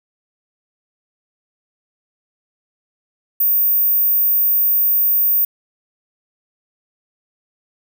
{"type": "tone", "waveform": "sine", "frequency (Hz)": 14950, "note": "A#9", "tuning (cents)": 4, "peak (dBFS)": -12, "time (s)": [3.4, 5.45], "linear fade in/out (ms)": 5, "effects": []}